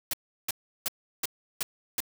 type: noise bursts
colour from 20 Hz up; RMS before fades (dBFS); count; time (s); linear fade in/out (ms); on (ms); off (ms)
white; -29; 6; 0.11-2.004; 2; 24; 350
effects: none